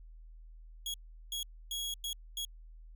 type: tone bursts at uneven times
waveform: sawtooth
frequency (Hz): 3322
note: G#7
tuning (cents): 0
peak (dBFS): -32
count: 5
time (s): 0.86-0.94 / 1.32-1.43 / 1.71-1.94 / 2.04-2.13 / 2.37-2.45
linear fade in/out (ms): 2
effects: added 40 Hz sine -49 dBFS peak until 2.95 s